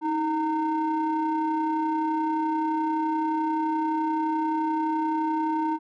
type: ring-modulated tone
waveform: triangle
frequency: 301.1 Hz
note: D4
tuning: 43 cents sharp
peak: -18 dBFS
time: 0.01-5.79 s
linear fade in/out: 50 ms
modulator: 618 Hz
effects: none